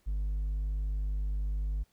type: tone with hard clipping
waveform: sine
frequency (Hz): 50.4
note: G1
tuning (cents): +49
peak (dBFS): -30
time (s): 0.06-1.84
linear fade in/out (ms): 20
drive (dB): 2
effects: pink hiss -71 dBFS RMS until 1.92 s